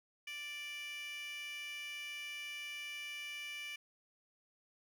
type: tone with high-pass filter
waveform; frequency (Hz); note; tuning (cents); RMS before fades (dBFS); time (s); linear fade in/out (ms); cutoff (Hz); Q
15% pulse; 587.3; D5; 0; -45; 0.27-3.76; 5; 2600; 7.9
effects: none